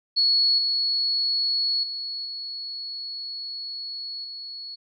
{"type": "tone with level steps", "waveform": "sine", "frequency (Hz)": 4372, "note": "C#8", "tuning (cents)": -25, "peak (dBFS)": [-17, -21, -29, -31, -34], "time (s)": [0.16, 4.76], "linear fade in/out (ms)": 20, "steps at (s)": [0.58, 1.83, 2.25, 4.24], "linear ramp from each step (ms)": 5, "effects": []}